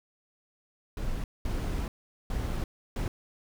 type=noise bursts at uneven times; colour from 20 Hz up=brown; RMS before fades=-31 dBFS; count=4; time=0.97-1.24 / 1.45-1.88 / 2.3-2.64 / 2.96-3.08 s; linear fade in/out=2 ms; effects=none